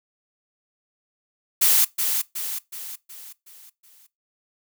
blue noise with echo, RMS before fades -17 dBFS, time 1.61-1.85 s, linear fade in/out 10 ms, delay 370 ms, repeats 6, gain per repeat -6 dB, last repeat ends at 4.07 s, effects noise-tail reverb RT60 0.2 s tail -20 dB re dry

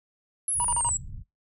sine exponential sweep, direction down, 11080 to 7630 Hz, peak -24 dBFS, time 0.48-0.97 s, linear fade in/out 2 ms
pink low-pass noise, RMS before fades -38 dBFS, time 0.54-1.24 s, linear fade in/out 50 ms, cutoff 140 Hz, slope 24 dB/octave
triangle tone bursts, 957 Hz, A#5, 45 cents sharp, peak -24 dBFS, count 4, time 0.6-0.891 s, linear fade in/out 0 ms, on 45 ms, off 37 ms
effects noise-tail reverb RT60 0.2 s tail -24 dB re dry

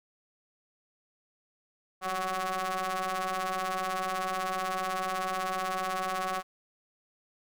sawtooth ring-modulated tone, 185 Hz, F#3, in tune, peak -23 dBFS, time 2.01-6.43 s, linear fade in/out 50 ms, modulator 933 Hz, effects none

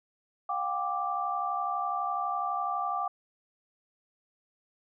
sine tone cluster, 717 / 789 / 1175 Hz, F5 / G5 / D6, +45 / +11 / +1 cents, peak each -34 / -34 / -31 dBFS, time 0.49-3.08 s, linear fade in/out 5 ms, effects none

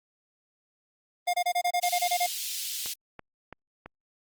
square tone bursts, 709 Hz, F5, 26 cents sharp, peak -24 dBFS, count 11, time 1.27-2.266 s, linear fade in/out 10 ms, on 66 ms, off 27 ms
pink high-pass noise, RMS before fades -34 dBFS, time 1.82-2.94 s, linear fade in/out 10 ms, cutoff 3100 Hz, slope 24 dB/octave
click train, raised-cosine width 0.5 ms, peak -26 dBFS, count 4, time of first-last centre 2.86-3.86 s, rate 3 Hz
effects Opus 24 kbps

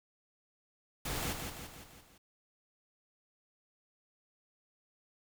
pink noise with echo, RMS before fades -37 dBFS, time 1.05-1.33 s, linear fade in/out 5 ms, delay 170 ms, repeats 5, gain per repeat -5 dB, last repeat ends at 2.18 s, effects none

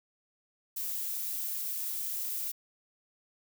violet noise, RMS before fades -35 dBFS, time 0.76-2.52 s, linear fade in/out 10 ms, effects none

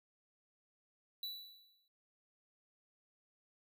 square tone with exponential decay, 3951 Hz, B7, in tune, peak -39 dBFS, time 1.23-1.88 s, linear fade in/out 2 ms, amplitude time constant 140 ms, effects none

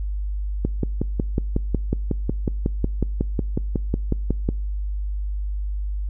click train, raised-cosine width 3 ms, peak -8 dBFS, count 22, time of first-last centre 0.65-4.489 s, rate 5.47 Hz, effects noise-tail reverb RT60 0.6 s tail -26 dB re dry + added 50 Hz sine -23 dBFS peak until 6.09 s

